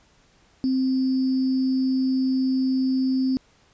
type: tone with sample-and-hold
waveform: sine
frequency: 261.2 Hz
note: C4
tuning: 3 cents flat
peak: -19 dBFS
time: 0.64-3.37 s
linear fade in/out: 0 ms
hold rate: 4900 Hz
effects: pink hiss -59 dBFS RMS until 3.73 s + resampled to 16000 Hz